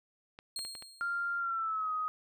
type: clicks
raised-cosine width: 0.3 ms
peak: -31 dBFS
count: 5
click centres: 0.389 / 0.591 / 0.65 / 0.752 / 0.824 s
type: tone with exponential decay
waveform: 30% pulse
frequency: 4240 Hz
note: C8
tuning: 22 cents sharp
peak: -32 dBFS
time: 0.56-1.39 s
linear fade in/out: 2 ms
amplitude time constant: 180 ms
type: tone with pitch glide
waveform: sine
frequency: 1393 to 1255.4 Hz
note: F6 to D#6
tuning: -5 to +15 cents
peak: -31 dBFS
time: 1.01-2.08 s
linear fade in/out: 0 ms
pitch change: -180 cents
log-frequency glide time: 1.39-1.92 s
effects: none